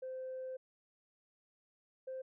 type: tone pair in turn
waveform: sine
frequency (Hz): 518 / 521.9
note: C5 / C5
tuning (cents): -17 / -4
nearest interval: unison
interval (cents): 13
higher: second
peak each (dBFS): -39 / -39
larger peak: neither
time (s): 0.02-0.57 / 2.07-2.22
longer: first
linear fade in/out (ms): 10
effects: tanh soft clip ceiling -37 dBFS